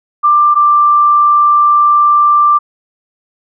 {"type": "tone pair in turn", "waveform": "sine", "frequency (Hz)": [1185, 1180.2], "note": ["D6", "D6"], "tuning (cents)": [15, 8], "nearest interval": "unison", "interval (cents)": 7, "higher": "first", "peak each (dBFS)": -5, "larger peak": "neither", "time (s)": [[0.23, 0.55], [0.55, 2.59]], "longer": "second", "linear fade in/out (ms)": 20, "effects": []}